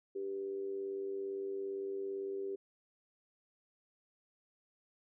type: tone with amplitude modulation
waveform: sine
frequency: 392 Hz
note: G4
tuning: in tune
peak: -34 dBFS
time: 0.15-2.56 s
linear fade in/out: 10 ms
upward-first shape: sine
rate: 97.7 Hz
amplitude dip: 55%
effects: none